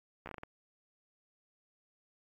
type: slowing click train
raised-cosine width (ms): 0.5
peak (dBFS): -28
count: 7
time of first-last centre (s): 0.26-0.434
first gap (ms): 13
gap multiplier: 1.32
effects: AAC 64 kbps